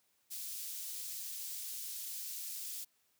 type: high-pass noise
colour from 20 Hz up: white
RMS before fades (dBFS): -43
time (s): 0.3-2.85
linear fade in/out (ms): 20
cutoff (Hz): 4400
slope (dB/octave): 12
effects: white hiss -75 dBFS RMS until 3.19 s + high-pass 60 Hz 12 dB/octave